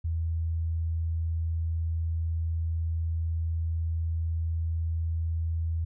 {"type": "tone", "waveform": "sine", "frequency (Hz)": 82, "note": "E2", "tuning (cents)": -9, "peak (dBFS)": -26, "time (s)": [0.04, 5.85], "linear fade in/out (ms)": 10, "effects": []}